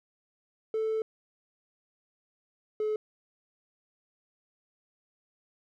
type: tone pair in turn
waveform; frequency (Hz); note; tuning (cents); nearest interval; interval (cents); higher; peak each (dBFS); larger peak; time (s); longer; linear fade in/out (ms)
triangle; 440 / 428.5; A4 / A4; 0 / -46; unison; 46; first; -24; neither; 0.74-1.02 / 2.8-2.96; first; 2
effects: tanh soft clip ceiling -22 dBFS